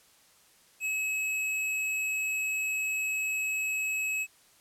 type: tone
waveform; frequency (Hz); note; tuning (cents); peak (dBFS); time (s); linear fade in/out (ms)
square; 2571; E7; -44; -29; 0.8-4.27; 50
effects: white hiss -61 dBFS RMS until 4.6 s + low-pass 12000 Hz 12 dB/octave